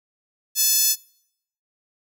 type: tone with high-pass filter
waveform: 10% pulse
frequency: 867 Hz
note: A5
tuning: 26 cents flat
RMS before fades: -19 dBFS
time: 0.55-0.96 s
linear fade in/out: 50 ms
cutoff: 7800 Hz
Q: 2.2
effects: noise-tail reverb RT60 0.7 s tail -24 dB re dry